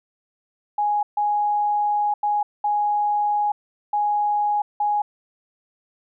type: tone bursts at uneven times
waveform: sine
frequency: 830.6 Hz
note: G#5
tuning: in tune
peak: -18 dBFS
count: 6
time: 0.78-1.03 / 1.17-2.14 / 2.23-2.43 / 2.64-3.52 / 3.93-4.62 / 4.8-5.02 s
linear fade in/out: 5 ms
effects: none